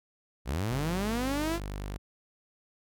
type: linear sweep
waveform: sawtooth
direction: up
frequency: 53.5 to 349.2 Hz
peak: -25 dBFS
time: 0.45-1.6 s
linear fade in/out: 50 ms
type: tone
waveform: sawtooth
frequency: 49.57 Hz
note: G1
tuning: 20 cents sharp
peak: -31 dBFS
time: 0.7-1.98 s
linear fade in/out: 20 ms
effects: none